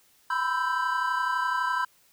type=chord; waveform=triangle; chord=C major seventh; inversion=third; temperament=equal with one note detuned; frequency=987.8 / 1019.7 / 1318.5 / 1568 Hz; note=B5 / C6 / E6 / G6; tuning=0 / -45 / 0 / 0 cents; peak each=-27 / -29 / -30 / -28 dBFS; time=0.3-1.85 s; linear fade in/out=5 ms; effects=white hiss -62 dBFS RMS until 2.12 s